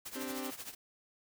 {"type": "noise with tremolo", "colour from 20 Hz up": "white", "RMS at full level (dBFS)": -42, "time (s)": [0.05, 0.75], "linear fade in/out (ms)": 10, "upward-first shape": "triangle", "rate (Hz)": 13, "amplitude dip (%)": 85}
{"type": "chord", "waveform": "sawtooth", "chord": "C suspended second", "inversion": "none", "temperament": "equal", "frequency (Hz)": [261.6, 293.7, 392], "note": ["C4", "D4", "G4"], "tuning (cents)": [0, 0, 0], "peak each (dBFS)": [-36, -40, -41], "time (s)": [0.15, 0.51], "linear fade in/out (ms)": 10}
{"effects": []}